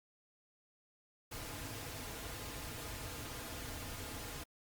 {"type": "noise with comb filter", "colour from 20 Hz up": "pink", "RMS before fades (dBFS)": -45, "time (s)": [1.31, 4.44], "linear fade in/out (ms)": 10, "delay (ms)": 5.3, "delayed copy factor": -0.6, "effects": ["Opus 48 kbps"]}